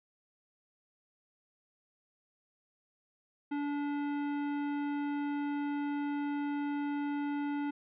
triangle tone with hard clipping, 288.6 Hz, D4, 30 cents flat, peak -34 dBFS, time 3.51-7.71 s, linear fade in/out 10 ms, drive 18 dB, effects resampled to 11025 Hz

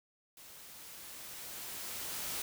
white noise with level ramp, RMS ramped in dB -54 to -38 dBFS, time 0.37-2.42 s, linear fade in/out 2 ms, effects none

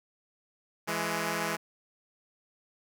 5% pulse tone pair together, 166.5 / 209.9 Hz, E3 / G#3, +18 / +19 cents, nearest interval major third, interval 401 cents, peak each -21 dBFS, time 0.87-1.57 s, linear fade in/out 20 ms, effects none

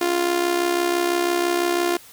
sawtooth tone with amplitude modulation, 349.2 Hz, F4, in tune, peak -12 dBFS, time 0.01-1.97 s, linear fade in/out 5 ms, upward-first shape sine, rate 66 Hz, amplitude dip 65%, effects white hiss -46 dBFS RMS until 2.12 s

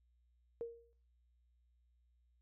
sine tone with exponential decay, 466.2 Hz, A#4, in tune, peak -36 dBFS, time 0.61-0.93 s, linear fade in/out 0 ms, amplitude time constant 68 ms, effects noise-tail reverb RT60 0.4 s tail -18 dB re dry + added 60 Hz sine -70 dBFS peak until 2.41 s

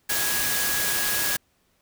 sine tone in noise, 1661.2 Hz, G#6, in tune, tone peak -30 dBFS, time 0.09-1.37 s, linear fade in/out 10 ms, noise white, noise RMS -25 dBFS, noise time 0.09-1.37 s, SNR -8 dB, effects pink hiss -67 dBFS RMS until 1.81 s

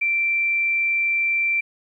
sine tone, 2349 Hz, D7, in tune, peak -18 dBFS, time 0.01-1.61 s, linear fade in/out 10 ms, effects 10-bit

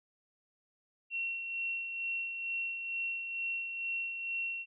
sine tone with tremolo, 2726 Hz, F7, 43 cents flat, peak -32 dBFS, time 1.1-4.66 s, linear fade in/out 50 ms, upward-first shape sine, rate 2.2 Hz, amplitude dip 45%, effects none

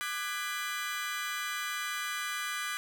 30% pulse chord, G# half-diminished seventh, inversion second, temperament just, 1196.1 / 1495.1 / 1661.2 / 1993.5 Hz, D6 / F#6 / G#6 / B6, +31 / +18 / 0 / +16 cents, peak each -35 / -37 / -37 / -37 dBFS, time 0.01-2.77 s, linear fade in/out 0 ms, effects none

